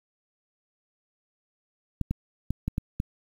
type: clicks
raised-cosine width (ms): 5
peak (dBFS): -14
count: 6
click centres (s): 2.013 / 2.11 / 2.506 / 2.68 / 2.781 / 3.001
effects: 8-bit